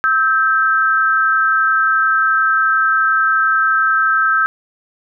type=tone pair together; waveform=sine; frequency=1300 / 1568.6 Hz; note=E6 / G6; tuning=-24 / +1 cents; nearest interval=minor third; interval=325 cents; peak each=-14 dBFS; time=0.04-4.46 s; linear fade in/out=0 ms; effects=none